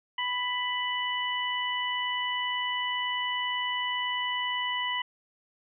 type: harmonic tone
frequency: 991 Hz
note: B5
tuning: 6 cents sharp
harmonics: 1 / 2 / 3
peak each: -32 / -32 / -32 dBFS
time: 0.18-5.02 s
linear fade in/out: 5 ms
effects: none